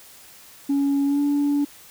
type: tone with pitch glide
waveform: sine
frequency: 280 to 287.4 Hz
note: C#4 to D4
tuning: +18 to -37 cents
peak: -16 dBFS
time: 0.69-1.65 s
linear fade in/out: 10 ms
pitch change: +45 cents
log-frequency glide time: 1.06-1.2 s
effects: tanh soft clip ceiling -16 dBFS + white hiss -47 dBFS RMS until 1.9 s